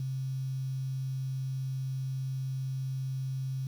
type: tone with quantisation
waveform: sine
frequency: 132.4 Hz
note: C3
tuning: 21 cents sharp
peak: -31 dBFS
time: 0-3.67 s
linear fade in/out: 2 ms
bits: 9
effects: none